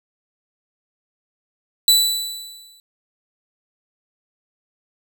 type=tone with exponential decay; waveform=sawtooth; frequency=3968 Hz; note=B7; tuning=7 cents sharp; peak=-6 dBFS; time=1.88-2.8 s; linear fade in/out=1 ms; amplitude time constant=200 ms; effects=none